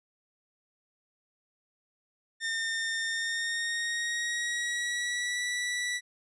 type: tone with pitch glide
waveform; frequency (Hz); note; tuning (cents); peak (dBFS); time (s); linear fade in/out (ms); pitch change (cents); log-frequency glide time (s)
sawtooth; 1815 to 1956.5; A#6 to B6; -47 to -17; -26; 2.4-6.01; 50; +130; 3.05-5.41
effects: resampled to 22050 Hz